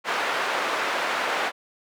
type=band-pass noise; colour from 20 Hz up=white; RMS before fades=-26 dBFS; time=0.04-1.52 s; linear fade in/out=50 ms; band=490 to 1700 Hz; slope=12 dB/octave; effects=none